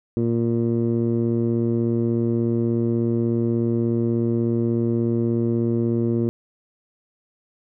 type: tone with low-pass filter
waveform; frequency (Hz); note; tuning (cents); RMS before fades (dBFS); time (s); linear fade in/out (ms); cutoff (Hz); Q
15% pulse; 116.54; A#2; 0; -21; 0.17-6.29; 0; 350; 1.5
effects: none